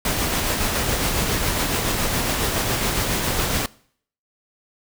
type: noise with tremolo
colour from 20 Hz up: pink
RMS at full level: -21 dBFS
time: 0.05-3.66 s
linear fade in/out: 2 ms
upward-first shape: sine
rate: 7.2 Hz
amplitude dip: 30%
effects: noise-tail reverb RT60 0.6 s tail -22 dB re dry